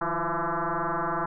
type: tone with frequency modulation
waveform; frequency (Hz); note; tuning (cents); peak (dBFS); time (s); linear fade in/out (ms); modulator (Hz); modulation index
sine; 158.1; D#3; +28; -25; 0.01-1.26; 5; 169; 7.9
effects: none